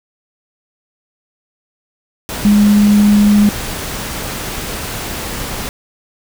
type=tone in noise; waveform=sine; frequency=206.7 Hz; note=G#3; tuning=8 cents flat; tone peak=-6 dBFS; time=2.45-3.49 s; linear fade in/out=0 ms; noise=pink; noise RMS=-23 dBFS; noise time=2.29-5.69 s; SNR=+14 dB; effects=none